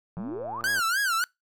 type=exponential sweep; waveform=sine; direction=up; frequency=164.81 to 1261 Hz; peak=-31 dBFS; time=0.17-0.61 s; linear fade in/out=0 ms
type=click train; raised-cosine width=1 ms; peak=-29 dBFS; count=72; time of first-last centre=0.17-0.793 s; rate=114 Hz
type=tone with vibrato; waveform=45% pulse; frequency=1480 Hz; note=F#6; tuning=in tune; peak=-23 dBFS; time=0.64-1.24 s; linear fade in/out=0 ms; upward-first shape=sine; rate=3.4 Hz; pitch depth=200 cents each way
effects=noise-tail reverb RT60 0.2 s tail -26 dB re dry